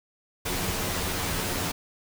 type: noise with comb filter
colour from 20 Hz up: pink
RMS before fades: -29 dBFS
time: 0.45-1.72 s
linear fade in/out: 10 ms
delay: 11 ms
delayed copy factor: +0.6
effects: none